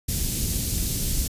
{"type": "band-stop noise", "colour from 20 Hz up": "pink", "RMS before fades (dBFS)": -25, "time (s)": [0.08, 1.28], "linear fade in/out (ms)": 10, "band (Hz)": [200, 5600], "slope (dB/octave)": 12, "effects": ["resampled to 32000 Hz"]}